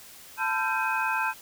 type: tone cluster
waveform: sine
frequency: 885 / 1011 / 1356 / 1570 / 2517 Hz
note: A5 / B5 / E6 / G6 / D#7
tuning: +10 / +40 / +49 / +2 / +19 cents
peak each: -29 / -33 / -33 / -29 / -32 dBFS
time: 0.37-1.34 s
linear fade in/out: 50 ms
effects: white hiss -48 dBFS RMS until 1.41 s